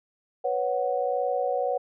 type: chord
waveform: sine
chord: B suspended second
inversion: none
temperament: just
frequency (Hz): 493.9 / 555.6 / 740.8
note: B4 / C#5 / F#5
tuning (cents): 0 / +4 / +2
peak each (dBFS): -28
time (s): 0.44-1.78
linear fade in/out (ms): 10
effects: none